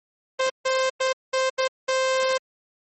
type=tone bursts at uneven times; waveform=sawtooth; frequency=523.3 Hz; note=C5; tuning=in tune; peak=-16 dBFS; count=6; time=0.39-0.5 / 0.65-0.9 / 1-1.13 / 1.33-1.5 / 1.58-1.68 / 1.88-2.38 s; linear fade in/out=10 ms; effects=MP3 32 kbps

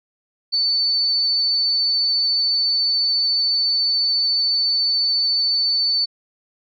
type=tone; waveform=sine; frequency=4507 Hz; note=C#8; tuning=28 cents sharp; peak=-16 dBFS; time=0.52-6.06 s; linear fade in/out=20 ms; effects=none

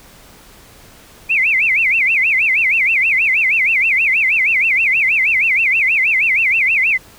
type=tone with vibrato; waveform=sine; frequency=2349 Hz; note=D7; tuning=in tune; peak=-11 dBFS; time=1.29-6.98 s; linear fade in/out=20 ms; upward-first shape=sine; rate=6.3 Hz; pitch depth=260 cents each way; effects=pink hiss -43 dBFS RMS until 7.18 s

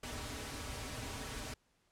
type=noise with comb filter; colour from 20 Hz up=pink; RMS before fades=-43 dBFS; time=0.03-1.54 s; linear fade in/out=5 ms; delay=5.7 ms; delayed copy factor=-0.75; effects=pink hiss -75 dBFS RMS until 1.91 s + low-pass 10000 Hz 12 dB/octave

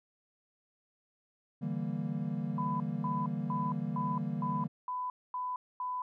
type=chord; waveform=triangle; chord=E half-diminished seventh; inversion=third; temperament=equal; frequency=146.83 / 164.81 / 196 / 233.1 Hz; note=D3 / E3 / G3 / Bb3; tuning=0 / 0 / 0 / 0 cents; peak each=-36 dBFS; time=1.61-4.68 s; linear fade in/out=20 ms
type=tone bursts; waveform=sine; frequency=1000 Hz; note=B5; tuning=21 cents sharp; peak=-33 dBFS; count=8; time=2.58-6.02 s; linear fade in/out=2 ms; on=220 ms; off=240 ms
effects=none

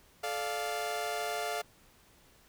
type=chord; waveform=sawtooth; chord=D minor; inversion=second; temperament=equal with one note detuned; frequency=433.7 / 587.3 / 698.5 Hz; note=A4 / D5 / F5; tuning=-25 / 0 / 0 cents; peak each=-35 / -36 / -31 dBFS; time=0.23-1.62 s; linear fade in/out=10 ms; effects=pink hiss -62 dBFS RMS until 2.48 s

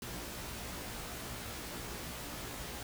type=noise with comb filter; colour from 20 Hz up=pink; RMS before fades=-43 dBFS; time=0.02-2.83 s; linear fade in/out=2 ms; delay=17 ms; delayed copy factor=+0.75; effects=none

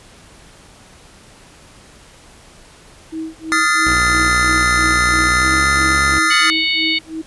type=tone with tremolo; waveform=sine; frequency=320.2 Hz; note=D#4; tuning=50 cents sharp; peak=-21 dBFS; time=3.12-7.22 s; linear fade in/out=10 ms; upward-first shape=sine; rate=3 Hz; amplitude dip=100%
type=chord; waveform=square; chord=F dominant seventh; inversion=third; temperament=equal with one note detuned; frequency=1244.5 / 1396.9 / 1760 / 2049 Hz; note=Eb6 / F6 / A6 / C7; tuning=0 / 0 / 0 / -37 cents; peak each=-19 dBFS; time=3.52-6.5 s; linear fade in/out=0 ms
type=tone with pitch glide; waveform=sawtooth; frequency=60.6 to 68.42 Hz; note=B1 to C#2; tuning=-32 to -22 cents; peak=-17 dBFS; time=3.86-6.19 s; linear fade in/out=10 ms; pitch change=+210 cents; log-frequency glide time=5.33-5.55 s
type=harmonic tone; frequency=739 Hz; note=F#5; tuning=2 cents flat; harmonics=3 / 4 / 5 / 6; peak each=-18 / -21 / -21 / -22 dBFS; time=6.3-6.99 s; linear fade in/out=10 ms
effects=pink hiss -44 dBFS RMS until 7.26 s + resampled to 24000 Hz

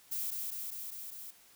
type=noise with echo; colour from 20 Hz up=violet; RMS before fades=-36 dBFS; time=0.11-0.31 s; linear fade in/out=10 ms; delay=200 ms; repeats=5; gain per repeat=-2 dB; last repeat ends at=1.31 s; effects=white hiss -61 dBFS RMS until 1.55 s

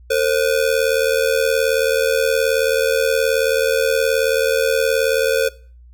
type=ring-modulated tone; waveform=square; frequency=493.9 Hz; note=B4; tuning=in tune; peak=-12 dBFS; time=0.1-5.49 s; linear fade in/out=10 ms; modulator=39.4 Hz; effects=noise-tail reverb RT60 0.4 s tail -20 dB re dry + added 60 Hz sine -41 dBFS peak until 5.93 s

